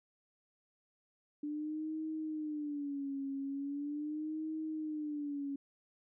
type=tone with vibrato; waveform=sine; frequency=293.7 Hz; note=D4; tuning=in tune; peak=-36 dBFS; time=1.43-5.56 s; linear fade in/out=5 ms; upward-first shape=sine; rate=0.4 Hz; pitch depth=120 cents each way; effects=none